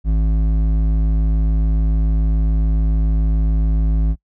sine tone with hard clipping, 53.5 Hz, A1, 48 cents flat, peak -15 dBFS, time 0.04-4.16 s, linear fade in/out 50 ms, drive 9 dB, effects noise-tail reverb RT60 0.1 s tail -24 dB re dry

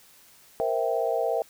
sine chord, C dominant seventh, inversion third, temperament equal, 466.2 / 523.3 / 659.3 / 784 Hz, Bb4 / C5 / E5 / G5, 0 / 0 / 0 / 0 cents, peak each -28 / -30 / -27 / -31 dBFS, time 0.6-1.42 s, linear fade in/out 0 ms, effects white hiss -55 dBFS RMS until 1.49 s

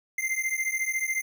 square beating tone pair, 2080 / 2094 Hz, C7 / C7, -11 / +1 cents, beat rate 14 Hz, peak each -30 dBFS, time 0.18-1.22 s, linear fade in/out 5 ms, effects none

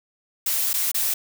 blue noise with dropouts, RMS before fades -23 dBFS, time 0.46-1.14 s, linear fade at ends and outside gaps 5 ms, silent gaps 0.732-0.739 / 0.917-0.944 s, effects none

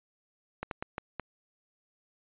slowing click train, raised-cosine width 0.5 ms, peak -19 dBFS, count 5, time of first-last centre 0.63-1.197 s, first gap 82 ms, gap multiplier 1.38, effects resampled to 8000 Hz

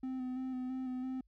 triangle tone with vibrato, 256.9 Hz, C4, 32 cents flat, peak -34 dBFS, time 0.03-1.21 s, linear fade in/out 5 ms, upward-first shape square, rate 3 Hz, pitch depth 20 cents each way, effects added 50 Hz sine -66 dBFS peak until 1.27 s

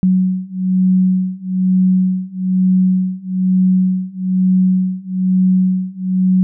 sine beating tone pair, 185 / 186.1 Hz, F#3 / F#3, 0 / +10 cents, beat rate 1.1 Hz, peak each -15 / -14 dBFS, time 0.03-6.43 s, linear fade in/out 0 ms, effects none

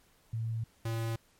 sine / square tone pair in turn, 113.1 / 113.82 Hz, A2 / A#2, +48 / -41 cents, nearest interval unison, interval 11 cents, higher second, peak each -31 / -32 dBFS, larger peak first, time 0.33-0.64 / 0.85-1.16 s, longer neither, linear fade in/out 5 ms, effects pink hiss -66 dBFS RMS until 1.39 s + MP3 64 kbps

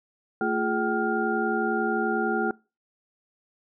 sine tone cluster, 223.4 / 347 / 418.1 / 767 / 1408 Hz, A3 / F4 / G#4 / G5 / F6, +27 / -11 / +12 / -38 / +14 cents, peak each -29 dBFS, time 0.41-2.51 s, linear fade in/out 2 ms, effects noise-tail reverb RT60 0.3 s tail -23 dB re dry

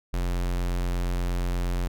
square tone, 44.22 Hz, F1, 22 cents sharp, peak -25 dBFS, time 0.13-1.88 s, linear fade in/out 10 ms, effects none

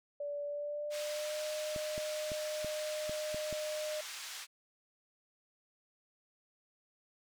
sine tone with pitch glide, 579 to 611 Hz, D5 to D#5, -25 to -32 cents, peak -36 dBFS, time 0.2-4.01 s, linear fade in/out 5 ms, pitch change +93 cents, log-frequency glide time 0.44-1.45 s
white band-pass noise, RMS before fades -45 dBFS, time 0.9-4.47 s, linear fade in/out 50 ms, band 1200 to 6300 Hz, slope 12 dB/octave
clicks, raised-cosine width 3 ms, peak -31 dBFS, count 7, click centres 1.762 / 1.979 / 2.318 / 2.646 / 3.095 / 3.345 / 3.527 s
effects none

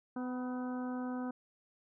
harmonic tone with a mistuned harmonic, 251.6 Hz, B3, 32 cents sharp, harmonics 1 / 2 / 3 / 4 / 5 / 6, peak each -36 / -46 / -47 / -50 / -51 / -53 dBFS, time 0.16-1.31 s, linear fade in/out 5 ms, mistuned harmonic 4, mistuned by -31 cents, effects none

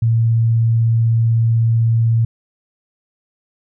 sine tone, 114.5 Hz, A#2, 31 cents flat, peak -11 dBFS, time 0.02-2.25 s, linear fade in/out 5 ms, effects none

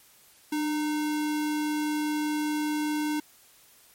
sine tone with sample-and-hold, 300 Hz, D4, 37 cents sharp, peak -25 dBFS, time 0.52-3.2 s, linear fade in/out 5 ms, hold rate 1225 Hz, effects white hiss -57 dBFS RMS until 3.94 s + MP3 64 kbps

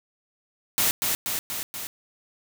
white noise with echo, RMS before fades -22 dBFS, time 0.78-0.91 s, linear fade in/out 0 ms, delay 240 ms, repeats 4, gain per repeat -3 dB, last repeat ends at 1.87 s, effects none

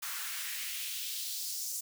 white noise with high-pass filter sweep, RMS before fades -38 dBFS, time 0.02-1.81 s, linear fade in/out 10 ms, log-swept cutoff 1200 to 6700 Hz, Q 1.9, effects none

